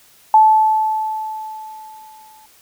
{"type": "tone with exponential decay", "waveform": "sine", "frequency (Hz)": 870, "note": "A5", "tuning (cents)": -20, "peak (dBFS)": -5, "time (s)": [0.34, 2.46], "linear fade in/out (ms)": 2, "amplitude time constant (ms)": 460, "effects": ["white hiss -50 dBFS RMS until 2.61 s"]}